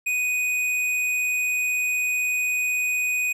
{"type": "tone with hard clipping", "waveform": "sine", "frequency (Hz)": 2489, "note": "D#7", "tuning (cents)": 0, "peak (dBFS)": -23, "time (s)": [0.06, 3.33], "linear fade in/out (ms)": 10, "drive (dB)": 10, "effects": []}